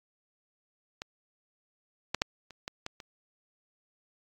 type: clicks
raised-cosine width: 0.2 ms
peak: -20 / -11 / -7 / -30 / -19 / -19 / -27 dBFS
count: 7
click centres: 1.019 / 2.146 / 2.219 / 2.507 / 2.679 / 2.864 / 3.002 s
effects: AAC 64 kbps